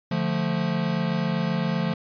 square chord, D minor, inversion none, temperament equal, 146.83 / 174.61 / 220 Hz, D3 / F3 / A3, 0 / 0 / 0 cents, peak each -30 / -26 / -29 dBFS, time 0.11-1.94 s, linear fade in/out 5 ms, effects resampled to 11025 Hz

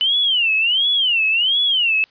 sine tone with vibrato, 2960 Hz, F#7, in tune, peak -14 dBFS, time 0.01-2.04 s, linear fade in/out 0 ms, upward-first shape sine, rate 1.4 Hz, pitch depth 240 cents each way, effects white hiss -54 dBFS RMS until 2.1 s + resampled to 11025 Hz

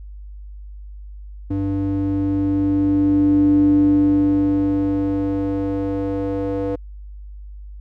square tone with band-pass filter sweep, 98 Hz, G2, in tune, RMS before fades -18 dBFS, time 1.5-6.76 s, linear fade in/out 10 ms, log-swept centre 230 to 420 Hz, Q 6.1, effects added 50 Hz sine -33 dBFS peak until 7.8 s

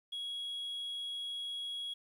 sine tone, 3322 Hz, G#7, in tune, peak -35 dBFS, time 0.12-1.94 s, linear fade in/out 10 ms, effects tanh soft clip ceiling -36 dBFS + 11-bit

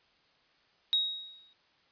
sine tone with exponential decay, 3786 Hz, A#7, 26 cents sharp, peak -22 dBFS, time 0.93-1.53 s, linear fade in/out 0 ms, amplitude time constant 130 ms, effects white hiss -67 dBFS RMS until 1.91 s + resampled to 11025 Hz

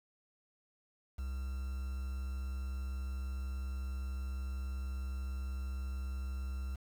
triangle tone with quantisation, 65.41 Hz, C2, in tune, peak -34 dBFS, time 1.18-6.76 s, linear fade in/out 10 ms, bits 9, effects none

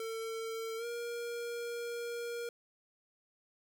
square tone with pitch glide, 450.5 to 472.4 Hz, A4 to A#4, +41 to +23 cents, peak -38 dBFS, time 0-2.49 s, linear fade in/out 2 ms, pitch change +82 cents, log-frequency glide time 0.77-0.85 s, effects none

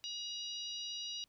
harmonic tone, 957 Hz, A#5, 45 cents sharp, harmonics 3 / 4 / 5 / 6, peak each -44 / -44 / -47 / -49 dBFS, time 0.04-1.24 s, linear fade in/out 0 ms, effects pink hiss -75 dBFS RMS until 1.28 s

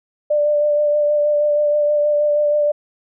sine tone with vibrato, 592 Hz, D5, 14 cents sharp, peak -13 dBFS, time 0.3-2.72 s, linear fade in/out 10 ms, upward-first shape sine, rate 6.3 Hz, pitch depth 17 cents each way, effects none

